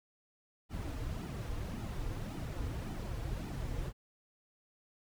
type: noise with flanger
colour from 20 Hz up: brown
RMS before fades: -39 dBFS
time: 0.69-3.93 s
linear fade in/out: 50 ms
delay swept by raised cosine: 1.8 to 5.4 ms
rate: 1.8 Hz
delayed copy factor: -0.65
effects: none